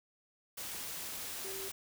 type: tone in noise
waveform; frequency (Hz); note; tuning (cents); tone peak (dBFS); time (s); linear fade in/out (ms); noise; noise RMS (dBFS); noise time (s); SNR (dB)
sine; 386.4; G4; -25; -44; 1.44-1.69; 10; white; -42; 0.57-1.72; -5
effects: none